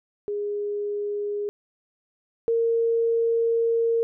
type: tone pair in turn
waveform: sine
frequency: 411.7 / 460.4 Hz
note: G#4 / A#4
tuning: -15 / -22 cents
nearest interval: major second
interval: 193 cents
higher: second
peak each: -25 / -19 dBFS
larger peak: second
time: 0.28-1.49 / 2.48-4.03 s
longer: second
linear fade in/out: 0 ms
effects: none